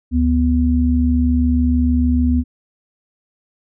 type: tone pair together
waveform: sine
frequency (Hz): 73.42 / 247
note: D2 / B3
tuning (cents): 0 / 0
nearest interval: octave + major sixth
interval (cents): 2100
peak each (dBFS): -15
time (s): 0.11-2.44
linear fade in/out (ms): 50
effects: none